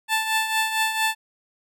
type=tone with tremolo; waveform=15% pulse; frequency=880 Hz; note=A5; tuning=in tune; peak=-12 dBFS; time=0.08-1.15 s; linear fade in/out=50 ms; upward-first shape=triangle; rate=4.4 Hz; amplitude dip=65%; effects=none